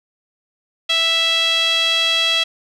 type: tone with band-pass filter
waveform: sawtooth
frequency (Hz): 659.3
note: E5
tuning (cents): 0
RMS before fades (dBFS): -17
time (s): 0.89-2.44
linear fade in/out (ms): 10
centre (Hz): 3300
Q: 4.8
effects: none